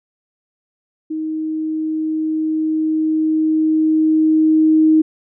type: tone with level ramp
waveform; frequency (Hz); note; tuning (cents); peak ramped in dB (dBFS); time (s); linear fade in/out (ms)
sine; 314; D#4; +16; -20 to -8; 1.1-5.02; 10
effects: none